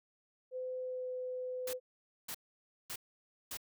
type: tone with pitch glide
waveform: sine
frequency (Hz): 510 to 506.2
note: C5 to B4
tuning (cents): -44 to +43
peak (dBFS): -37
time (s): 0.51-1.8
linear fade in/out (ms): 50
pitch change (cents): -13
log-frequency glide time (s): 0.79-1.08
type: noise bursts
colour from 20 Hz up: white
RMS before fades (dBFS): -42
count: 4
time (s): 1.67-3.572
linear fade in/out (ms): 5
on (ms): 63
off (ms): 550
effects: none